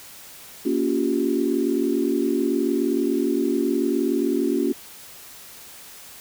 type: chord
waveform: sine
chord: G half-diminished seventh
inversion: first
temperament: just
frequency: 235.2 / 282.2 / 352.8 / 392 Hz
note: Bb3 / Db4 / F4 / G4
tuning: +16 / +31 / +18 / 0 cents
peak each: -26 / -23 / -24 / -27 dBFS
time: 0.65-4.73 s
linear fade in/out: 10 ms
effects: white hiss -43 dBFS RMS until 6.2 s